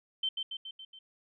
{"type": "tone with echo", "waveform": "sine", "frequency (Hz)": 3100, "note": "G7", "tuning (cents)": -20, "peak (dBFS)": -28, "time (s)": [0.23, 0.29], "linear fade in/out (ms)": 5, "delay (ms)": 140, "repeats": 5, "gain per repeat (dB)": -4, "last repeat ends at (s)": 0.99, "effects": []}